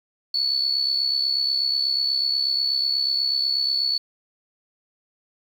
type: tone with amplitude modulation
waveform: sine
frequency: 4435 Hz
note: C#8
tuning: in tune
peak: -17 dBFS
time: 0.34-3.98 s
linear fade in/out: 5 ms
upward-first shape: sine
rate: 68.2 Hz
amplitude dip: 60%
effects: 8-bit